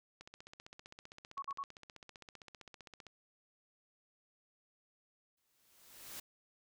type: click train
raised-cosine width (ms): 0.2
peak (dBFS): -34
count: 45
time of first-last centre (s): 0.21-3.067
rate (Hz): 15.4
type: tone bursts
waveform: sine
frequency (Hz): 1110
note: C#6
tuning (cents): +2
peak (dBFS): -38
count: 3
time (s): 1.37-1.635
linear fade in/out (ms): 5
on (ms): 53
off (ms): 53
type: noise with exponential growth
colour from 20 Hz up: white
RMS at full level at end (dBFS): -45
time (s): 5.37-6.2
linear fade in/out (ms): 5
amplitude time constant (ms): 180
effects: none